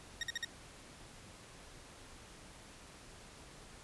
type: tone bursts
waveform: 20% pulse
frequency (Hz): 1864.7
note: A#6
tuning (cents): 0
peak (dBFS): -30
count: 4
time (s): 0.21-0.448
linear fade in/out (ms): 2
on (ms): 22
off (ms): 50
effects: pink hiss -55 dBFS RMS until 3.83 s + resampled to 24000 Hz